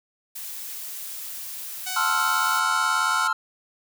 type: noise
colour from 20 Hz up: blue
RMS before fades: -35 dBFS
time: 0.35-2.6 s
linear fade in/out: 10 ms
type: tone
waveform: 5% pulse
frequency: 746 Hz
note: F#5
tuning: 14 cents sharp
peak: -17 dBFS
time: 1.86-3.28 s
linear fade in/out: 10 ms
type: chord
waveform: triangle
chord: F major seventh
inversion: first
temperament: equal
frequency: 880 / 1046.5 / 1318.5 / 1396.9 Hz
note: A5 / C6 / E6 / F6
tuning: 0 / 0 / 0 / 0 cents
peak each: -28 / -26 / -24 / -22 dBFS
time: 1.96-3.33 s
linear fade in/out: 5 ms
effects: none